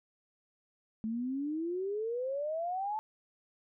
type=exponential sweep; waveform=sine; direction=up; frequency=215.9 to 880 Hz; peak=-32 dBFS; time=1.04-2.99 s; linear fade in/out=0 ms; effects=none